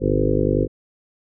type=harmonic tone with a mistuned harmonic; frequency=50.9 Hz; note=G#1; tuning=34 cents flat; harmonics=1 / 2 / 3 / 5 / 6 / 7 / 8 / 9 / 10; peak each=-25 / -25 / -25 / -25 / -25 / -25 / -25 / -25 / -25 dBFS; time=0-0.68 s; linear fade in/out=50 ms; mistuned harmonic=3; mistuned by=-26 cents; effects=none